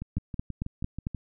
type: two click trains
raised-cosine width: 5 ms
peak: -22 / -17 dBFS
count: 8 / 5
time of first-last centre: 0.02-1.147 / 0.17-1.069 s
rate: 6.21 / 4.45 Hz
effects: none